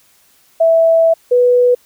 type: tone pair in turn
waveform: sine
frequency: 657 / 492.2 Hz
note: E5 / B4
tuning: -6 / -6 cents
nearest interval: perfect fourth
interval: 500 cents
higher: first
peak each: -7 dBFS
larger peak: neither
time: 0.6-1.14 / 1.31-1.75 s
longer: first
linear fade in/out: 10 ms
effects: white hiss -52 dBFS RMS until 1.85 s